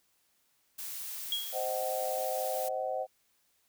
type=noise; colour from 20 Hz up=blue; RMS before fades=-40 dBFS; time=0.78-2.69 s; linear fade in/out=10 ms
type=tone with exponential decay; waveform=sine; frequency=3299 Hz; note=G#7; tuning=12 cents flat; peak=-27 dBFS; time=1.32-1.67 s; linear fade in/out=2 ms; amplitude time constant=75 ms
type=chord; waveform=sine; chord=C diminished; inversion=none; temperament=just; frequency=523.3 / 627.9 / 753.5 Hz; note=C5 / Eb5 / Gb5; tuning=0 / +16 / +31 cents; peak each=-35 / -36 / -35 dBFS; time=1.52-3.07 s; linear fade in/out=50 ms
effects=white hiss -72 dBFS RMS until 3.68 s